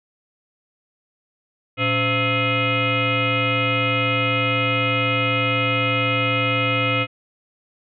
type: tone with frequency modulation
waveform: sine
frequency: 1311 Hz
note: E6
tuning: 10 cents flat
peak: -17 dBFS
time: 1.77-7.07 s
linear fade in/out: 50 ms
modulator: 398 Hz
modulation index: 4
effects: none